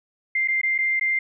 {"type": "tone with dropouts", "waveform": "sine", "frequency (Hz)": 2096, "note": "C7", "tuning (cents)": 2, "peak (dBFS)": -19, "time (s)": [0.35, 1.19], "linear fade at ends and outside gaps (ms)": 5, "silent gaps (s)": [[0.476, 0.483], [0.615, 0.632], [0.78, 0.786], [0.997, 1.01]], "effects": []}